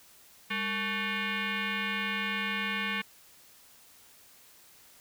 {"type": "tone with frequency modulation", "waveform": "sine", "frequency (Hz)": 200.8, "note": "G3", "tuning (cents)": 42, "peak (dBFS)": -29, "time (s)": [0.5, 3.02], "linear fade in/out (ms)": 10, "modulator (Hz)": 659, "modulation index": 4.2, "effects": ["white hiss -57 dBFS RMS until 5 s"]}